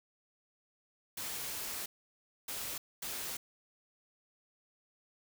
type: noise bursts at uneven times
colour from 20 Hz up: white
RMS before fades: -40 dBFS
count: 3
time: 1.17-1.86 / 2.48-2.78 / 3.02-3.37 s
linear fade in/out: 5 ms
effects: none